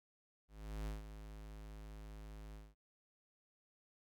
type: tone with ADSR envelope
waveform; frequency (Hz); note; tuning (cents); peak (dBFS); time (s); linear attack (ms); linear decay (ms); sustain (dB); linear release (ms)
square; 52.5; G#1; +19; -40; 0.48-2.75; 390; 150; -10; 200
effects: none